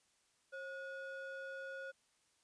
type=ring-modulated tone; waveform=triangle; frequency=994 Hz; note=B5; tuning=11 cents sharp; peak=-39 dBFS; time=0.52-1.92 s; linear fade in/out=20 ms; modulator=455 Hz; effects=white hiss -75 dBFS RMS until 2.43 s + resampled to 22050 Hz